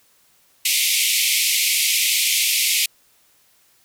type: band-pass noise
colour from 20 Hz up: pink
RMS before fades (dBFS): -19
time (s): 0.65-2.86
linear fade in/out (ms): 5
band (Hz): 2100 to 15000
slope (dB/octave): 96
effects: white hiss -58 dBFS RMS until 3.84 s